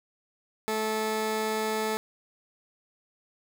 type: tone pair together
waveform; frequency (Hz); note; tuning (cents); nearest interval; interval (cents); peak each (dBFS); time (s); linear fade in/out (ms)
15% pulse; 217.9 / 435.8; A3 / A4; -17 / -17; octave; 1200; -25; 0.68-1.97; 0
effects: none